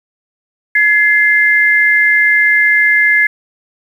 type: tone pair together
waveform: sine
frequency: 1701.4 / 2086 Hz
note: G#6 / C7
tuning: +41 / -6 cents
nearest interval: major third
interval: 353 cents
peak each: -10 dBFS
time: 0.75-3.27 s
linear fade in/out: 5 ms
effects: 7-bit